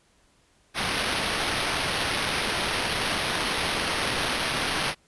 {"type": "noise with sample-and-hold", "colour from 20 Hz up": "white", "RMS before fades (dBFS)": -27, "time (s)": [0.74, 4.95], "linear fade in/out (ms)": 50, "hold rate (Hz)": 7350, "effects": ["pink hiss -63 dBFS RMS until 5.07 s", "resampled to 24000 Hz"]}